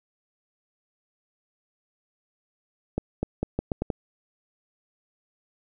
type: accelerating click train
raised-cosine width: 2 ms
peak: -12 dBFS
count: 7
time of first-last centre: 2.98-3.902 s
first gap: 250 ms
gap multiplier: 0.8
effects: none